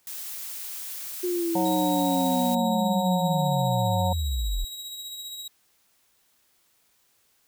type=noise; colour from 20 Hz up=blue; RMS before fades=-36 dBFS; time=0.07-2.55 s; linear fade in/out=2 ms
type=linear sweep; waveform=sine; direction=down; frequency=361.6 to 36.71 Hz; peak=-24 dBFS; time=1.23-4.65 s; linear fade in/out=10 ms
type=harmonic tone; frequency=182.7 Hz; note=F#3; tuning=22 cents flat; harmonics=1 / 3 / 4 / 5; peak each=-29 / -29 / -29 / -29 dBFS; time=1.55-4.13 s; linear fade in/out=5 ms
type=tone with tremolo; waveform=sawtooth; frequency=3835 Hz; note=A#7; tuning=48 cents sharp; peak=-31 dBFS; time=1.65-5.48 s; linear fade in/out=5 ms; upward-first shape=sine; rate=15 Hz; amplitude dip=35%
effects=white hiss -66 dBFS RMS until 7.47 s